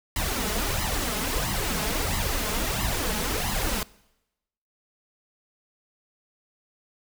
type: noise with flanger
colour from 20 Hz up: pink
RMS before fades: -27 dBFS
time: 0.16-3.83 s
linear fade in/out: 2 ms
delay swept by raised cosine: 0.98 to 4.78 ms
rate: 1.5 Hz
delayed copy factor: +0.75
effects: noise-tail reverb RT60 0.9 s tail -22 dB re dry